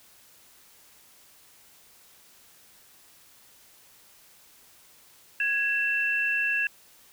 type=tone pair together; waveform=sine; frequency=1661.2 / 2684 Hz; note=G#6 / E7; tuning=0 / +31 cents; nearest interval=minor sixth; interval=831 cents; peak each=-26 dBFS; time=5.4-6.67 s; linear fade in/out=2 ms; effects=white hiss -56 dBFS RMS until 7.12 s